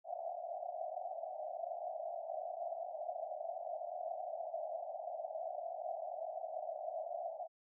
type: band-pass noise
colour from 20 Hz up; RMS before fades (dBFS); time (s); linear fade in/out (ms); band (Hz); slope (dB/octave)
white; -43; 0.04-7.48; 50; 620 to 730; 96
effects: none